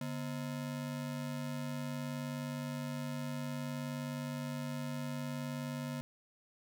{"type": "ring-modulated tone", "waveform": "square", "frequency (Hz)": 194, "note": "G3", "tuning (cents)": -18, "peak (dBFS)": -35, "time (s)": [0.01, 6.01], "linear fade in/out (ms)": 0, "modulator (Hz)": 49.7, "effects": []}